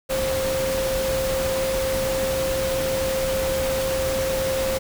sine tone in noise, 529 Hz, C5, 19 cents sharp, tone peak -22 dBFS, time 0.09-4.79 s, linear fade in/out 20 ms, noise pink, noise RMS -28 dBFS, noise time 0.09-4.79 s, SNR +3 dB, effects none

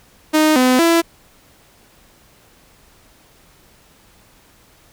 sawtooth tone with pitch steps, 309.6 / 254.1 / 334.5 Hz, D#4 / B3 / E4, -9 / +49 / +25 cents, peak -7 dBFS, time 0.33-1.02 s, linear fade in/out 20 ms, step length 230 ms, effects pink hiss -51 dBFS RMS until 4.92 s

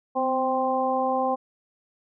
harmonic tone with a mistuned harmonic, 261.6 Hz, C4, in tune, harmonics 1 / 2 / 3 / 4, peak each -30 / -26 / -25 / -29 dBFS, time 0.15-1.36 s, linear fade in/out 20 ms, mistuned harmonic 1, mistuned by -33 cents, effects none

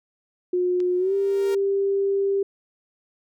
sine tone with pitch glide, 360 to 394.9 Hz, F#4 to G4, -47 to +13 cents, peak -19 dBFS, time 0.53-2.43 s, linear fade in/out 5 ms, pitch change +160 cents, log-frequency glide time 0.98-1.14 s
click, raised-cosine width 0.2 ms, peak -26 dBFS, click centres 0.803 s
sawtooth tone with exponential growth, 466.2 Hz, A#4, in tune, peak -26 dBFS, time 0.81-1.55 s, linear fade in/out 5 ms, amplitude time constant 160 ms
effects none

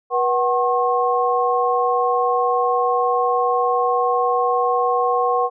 sine tone cluster, 485.6 / 749 / 1079 Hz, B4 / F#5 / C#6, -29 / +21 / -47 cents, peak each -20 dBFS, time 0.1-5.5 s, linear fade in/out 50 ms, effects none

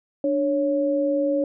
sine tone pair together, 294.5 / 555 Hz, D4 / C#5, +5 / +2 cents, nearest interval major seventh, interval 1097 cents, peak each -23 / -21 dBFS, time 0.24-1.44 s, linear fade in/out 2 ms, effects none

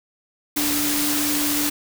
sine tone in noise, 293.7 Hz, D4, in tune, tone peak -24 dBFS, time 0.56-1.7 s, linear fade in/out 10 ms, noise white, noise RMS -23 dBFS, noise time 0.56-1.7 s, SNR -4 dB, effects none

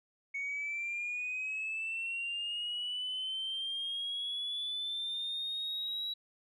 sine linear sweep, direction up, 2217 to 3896 Hz, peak -33 dBFS, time 0.34-6.14 s, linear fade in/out 10 ms, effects tanh soft clip ceiling -31 dBFS

